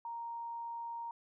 sine tone, 932.3 Hz, A#5, in tune, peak -39 dBFS, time 0.05-1.11 s, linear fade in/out 2 ms, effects none

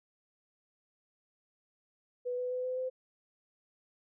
sine tone with pitch steps, 493.9 / 498.8 / 503.7 / 508.7 / 513.7 Hz, B4 / B4 / B4 / C5 / C5, 0 / +17 / +34 / -49 / -32 cents, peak -32 dBFS, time 2.25-2.9 s, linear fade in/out 20 ms, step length 130 ms, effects none

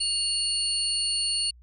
sine tone cluster, 2818 / 4400 / 9060 Hz, F7 / C#8 / C#9, +15 / -14 / +37 cents, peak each -31 / -26 / -30 dBFS, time 0-1.51 s, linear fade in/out 10 ms, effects added 60 Hz sine -49 dBFS peak until 1.62 s

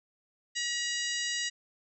harmonic tone, 959 Hz, A#5, 49 cents sharp, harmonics 2 / 3 / 4 / 5 / 6 / 7 / 8, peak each -35 / -37 / -38 / -39 / -40 / -40 / -41 dBFS, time 0.55-1.5 s, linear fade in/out 20 ms, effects none

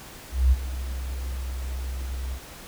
sine tone with ADSR envelope, 64.3 Hz, C2, 30 cents flat, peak -13 dBFS, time 0.31-2.4 s, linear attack 210 ms, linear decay 31 ms, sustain -15 dB, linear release 63 ms, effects pink hiss -43 dBFS RMS until 2.67 s

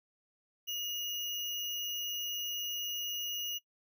sine tone with sample-and-hold, 2872 Hz, F7, 48 cents sharp, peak -34 dBFS, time 0.67-3.59 s, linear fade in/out 20 ms, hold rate 8820 Hz, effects noise-tail reverb RT60 0.1 s tail -20 dB re dry

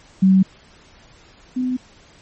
sine tone pair in turn, 190 / 253.4 Hz, F#3 / B3, +46 / +45 cents, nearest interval perfect fourth, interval 499 cents, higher second, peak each -9 / -18 dBFS, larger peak first, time 0.22-0.43 / 1.56-1.77 s, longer neither, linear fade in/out 10 ms, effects pink hiss -49 dBFS RMS until 2.21 s + MP3 32 kbps

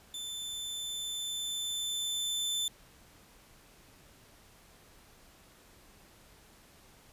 sawtooth tone with level ramp, 3532 Hz, A7, 6 cents sharp, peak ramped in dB -35 to -27 dBFS, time 0.14-2.68 s, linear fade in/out 2 ms, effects pink hiss -59 dBFS RMS until 7.12 s + resampled to 32000 Hz

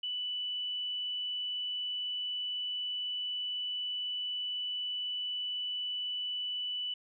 sine tone, 2974 Hz, F#7, 8 cents sharp, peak -33 dBFS, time 0.03-6.94 s, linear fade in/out 5 ms, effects none

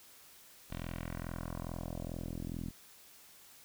10% pulse tone with low-pass filter sweep, 42.37 Hz, E1, 48 cents sharp, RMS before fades -41 dBFS, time 0.7-2.71 s, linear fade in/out 10 ms, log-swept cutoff 3600 to 250 Hz, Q 1.6, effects white hiss -58 dBFS RMS until 3.64 s

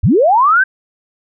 sine linear sweep, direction up, 55 to 1600 Hz, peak -7 dBFS, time 0.03-0.64 s, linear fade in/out 10 ms, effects none

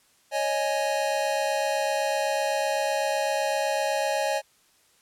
square chord, C# suspended second, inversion none, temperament equal, 554.4 / 622.3 / 830.6 Hz, C#5 / D#5 / G#5, 0 / 0 / 0 cents, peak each -29 dBFS, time 0.31-4.42 s, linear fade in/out 50 ms, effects white hiss -62 dBFS RMS until 5.01 s + low-pass 11000 Hz 12 dB/octave

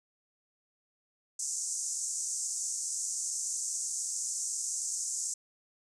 pink band-pass noise, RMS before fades -35 dBFS, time 1.39-5.34 s, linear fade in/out 5 ms, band 6200 to 8500 Hz, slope 48 dB/octave, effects none

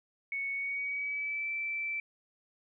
sine tone with pitch glide, 2217 to 2329 Hz, C#7 to D7, 0 to -15 cents, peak -32 dBFS, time 0.32-2 s, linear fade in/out 2 ms, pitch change +85 cents, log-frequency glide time 0.52-1.5 s, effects none

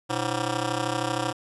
10% pulse ring-modulated tone, 212.7 Hz, G#3, 42 cents sharp, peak -14 dBFS, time 0.09-1.33 s, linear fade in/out 20 ms, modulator 89.9 Hz, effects resampled to 24000 Hz + 9-bit

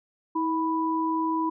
sine tone pair together, 321.2 / 987.8 Hz, E4 / B5, -45 / 0 cents, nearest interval octave + perfect fifth, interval 1945 cents, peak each -26 dBFS, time 0.35-1.5 s, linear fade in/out 10 ms, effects none

